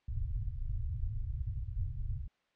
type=low-pass noise; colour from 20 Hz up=pink; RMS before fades=-36 dBFS; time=0.08-2.28 s; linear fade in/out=5 ms; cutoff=130 Hz; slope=96 dB/octave; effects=white hiss -75 dBFS RMS until 2.55 s + low-pass 3000 Hz 12 dB/octave